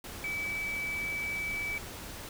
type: tone in noise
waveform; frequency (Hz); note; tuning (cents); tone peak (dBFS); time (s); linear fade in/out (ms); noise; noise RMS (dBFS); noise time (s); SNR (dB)
sine; 2300; D7; -37; -32; 0.24-1.78; 2; pink; -43; 0.04-2.29; +8
effects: none